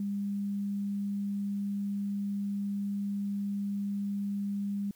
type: tone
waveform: sine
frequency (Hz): 201.1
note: G3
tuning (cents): +44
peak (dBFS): -30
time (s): 0-4.91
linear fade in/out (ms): 2
effects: white hiss -64 dBFS RMS until 4.95 s